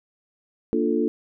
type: chord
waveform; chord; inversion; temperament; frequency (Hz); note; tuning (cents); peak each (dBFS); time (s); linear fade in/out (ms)
sine; Bb major seventh; none; equal; 233.1 / 293.7 / 349.2 / 440; Bb3 / D4 / F4 / A4; 0 / 0 / 0 / 0; -25; 0.73-1.08; 0
effects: none